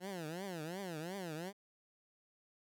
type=tone with vibrato; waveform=15% pulse; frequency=174.61 Hz; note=F3; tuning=in tune; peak=-35 dBFS; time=0-1.53 s; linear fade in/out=50 ms; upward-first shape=triangle; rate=2.8 Hz; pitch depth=270 cents each way; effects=none